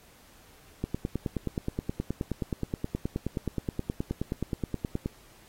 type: click train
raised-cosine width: 3 ms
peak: -16 dBFS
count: 41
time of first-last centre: 0.84-5.059 s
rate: 9.48 Hz
effects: pink hiss -57 dBFS RMS until 5.48 s + AAC 48 kbps